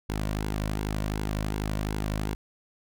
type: tone with flanger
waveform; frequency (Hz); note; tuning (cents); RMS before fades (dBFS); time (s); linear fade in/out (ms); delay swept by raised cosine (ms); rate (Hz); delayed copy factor
sawtooth; 52; G#1; +3; -30; 0.09-2.35; 5; 1.6 to 2.45; 2.7; -0.5
effects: none